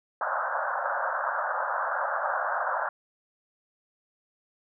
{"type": "band-pass noise", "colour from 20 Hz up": "white", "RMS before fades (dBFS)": -29, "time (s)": [0.21, 2.89], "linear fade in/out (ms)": 2, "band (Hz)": [540, 1600], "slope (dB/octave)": 96, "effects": []}